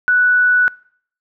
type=tone; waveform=sine; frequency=1480 Hz; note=F#6; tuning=in tune; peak=-10 dBFS; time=0.08-0.68 s; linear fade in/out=0 ms; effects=noise-tail reverb RT60 0.6 s tail -24 dB re dry